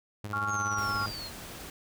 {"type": "tone with tremolo", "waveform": "sawtooth", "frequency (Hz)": 103.83, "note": "G#2", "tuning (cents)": 0, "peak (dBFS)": -30, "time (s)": [0.24, 1.11], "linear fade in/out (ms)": 0, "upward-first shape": "sine", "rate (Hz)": 17, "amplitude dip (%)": 60}
{"type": "harmonic tone", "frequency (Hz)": 277.2, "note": "C#4", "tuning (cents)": 0, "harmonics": [3, 4, 5], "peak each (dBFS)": [-39, -34, -30], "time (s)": [0.33, 1.06], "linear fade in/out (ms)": 2}
{"type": "linear sweep", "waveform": "sine", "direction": "down", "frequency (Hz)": [6645, 4083], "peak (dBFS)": -38, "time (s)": [0.47, 1.31], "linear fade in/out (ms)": 50}
{"type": "noise", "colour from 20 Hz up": "pink", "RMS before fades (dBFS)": -43, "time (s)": [0.78, 1.7], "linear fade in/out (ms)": 2}
{"effects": []}